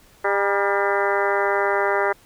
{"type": "harmonic tone with a mistuned harmonic", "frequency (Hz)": 200.3, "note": "G3", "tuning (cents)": 38, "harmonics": [2, 3, 4, 5, 6, 7, 8, 9, 10], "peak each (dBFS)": [-23, -25, -26, -27, -28, -28, -29, -30, -30], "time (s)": [0.24, 2.13], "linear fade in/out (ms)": 10, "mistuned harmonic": 5, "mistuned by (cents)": -58, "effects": ["pink hiss -53 dBFS RMS until 2.25 s"]}